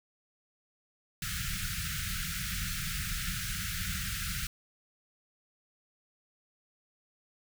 pink band-stop noise, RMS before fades -35 dBFS, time 1.22-4.47 s, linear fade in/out 2 ms, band 200 to 1300 Hz, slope 96 dB/octave, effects none

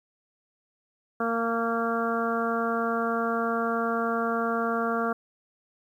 harmonic tone with a mistuned harmonic, 230.4 Hz, A#3, 20 cents flat, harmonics 1 / 2 / 3 / 4 / 5 / 6 / 7, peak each -30 / -30 / -31 / -41 / -32 / -31 / -41 dBFS, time 1.2-5.13 s, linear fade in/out 5 ms, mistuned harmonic 4, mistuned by -23 cents, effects 10-bit

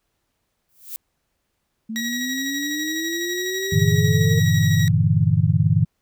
violet noise with exponential growth, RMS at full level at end -28 dBFS, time 0.69-0.96 s, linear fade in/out 0 ms, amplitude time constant 58 ms
sine linear sweep, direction up, 219 to 454.9 Hz, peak -26 dBFS, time 1.89-4.4 s, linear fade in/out 10 ms
20% pulse tone with tremolo, 1911 Hz, A#6, 43 cents sharp, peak -19 dBFS, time 1.96-4.88 s, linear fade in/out 0 ms, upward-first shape square, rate 12 Hz, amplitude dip 25%
sine chord, E half-diminished seventh, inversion first, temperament equal, 98 / 116.54 / 146.83 / 164.81 Hz, G2 / Bb2 / D3 / E3, 0 / 0 / 0 / 0 cents, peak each -20 dBFS, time 3.72-5.85 s, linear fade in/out 10 ms
effects pink hiss -73 dBFS RMS until 6.01 s

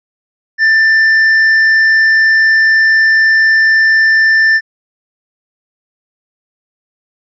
sine tone with tanh clipping, 1778 Hz, A6, 18 cents sharp, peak -7 dBFS, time 0.58-4.61 s, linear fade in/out 50 ms, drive 5 dB, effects resampled to 16000 Hz

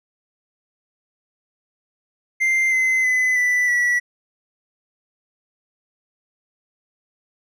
triangle tone with pitch steps, 2091 / 2054 / 2017 / 1981.6 / 1946.5 Hz, C7 / C7 / B6 / B6 / B6, -2 / -33 / +36 / +5 / -26 cents, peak -14 dBFS, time 2.4-4 s, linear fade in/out 20 ms, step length 320 ms, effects none

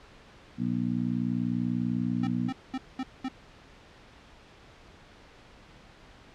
harmonic tone, 60.1 Hz, B1, 46 cents flat, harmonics 2 / 3 / 4 / 5, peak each -34 / -31 / -29 / -38 dBFS, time 0.57-2.52 s, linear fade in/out 50 ms
square tone bursts, 261.1 Hz, C4, 3 cents flat, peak -30 dBFS, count 5, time 2.23-3.285 s, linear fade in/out 5 ms, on 43 ms, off 210 ms
effects pink hiss -53 dBFS RMS until 6.34 s + low-pass 4000 Hz 12 dB/octave

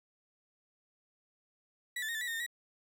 35% pulse tone with pitch steps, 1949 / 1754 / 1854 / 1757 / 1946 / 1840 / 1821 / 1915 Hz, B6 / A6 / A#6 / A6 / B6 / A#6 / A#6 / A#6, -23 / -6 / -10 / -3 / -26 / -23 / -41 / +46 cents, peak -33 dBFS, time 1.96-2.464 s, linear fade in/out 5 ms, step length 63 ms, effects none

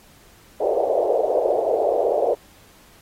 white band-pass noise, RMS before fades -20 dBFS, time 0.6-2.35 s, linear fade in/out 10 ms, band 400 to 680 Hz, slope 48 dB/octave, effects pink hiss -52 dBFS RMS until 3.01 s + AAC 48 kbps

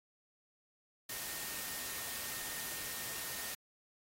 sine tone in noise, 1835 Hz, A#6, 28 cents flat, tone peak -52 dBFS, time 1.09-3.55 s, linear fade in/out 5 ms, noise white, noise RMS -42 dBFS, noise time 1.09-3.55 s, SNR -13 dB, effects AAC 48 kbps

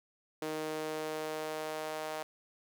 sawtooth tone with high-pass filter sweep, 155.56 Hz, D#3, in tune, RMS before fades -38 dBFS, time 0.42-2.23 s, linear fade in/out 2 ms, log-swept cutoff 390 to 640 Hz, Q 2.1, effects none

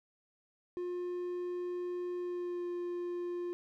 triangle tone with pitch glide, 355.8 to 351.5 Hz, F4 to F4, +32 to +11 cents, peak -33 dBFS, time 0.77-3.53 s, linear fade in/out 0 ms, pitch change -21 cents, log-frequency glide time 2.17-2.67 s, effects none

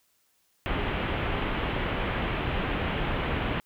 pink low-pass noise, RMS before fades -29 dBFS, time 0.66-3.6 s, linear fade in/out 0 ms, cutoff 3200 Hz, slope 48 dB/octave, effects white hiss -69 dBFS RMS until 3.65 s

